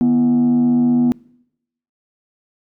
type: tone with frequency modulation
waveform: sine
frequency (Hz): 244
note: B3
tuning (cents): -21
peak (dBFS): -9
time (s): 0.01-1.12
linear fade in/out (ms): 0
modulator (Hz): 91.2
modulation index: 0.32
effects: noise-tail reverb RT60 0.8 s tail -26 dB re dry + tanh soft clip ceiling -10 dBFS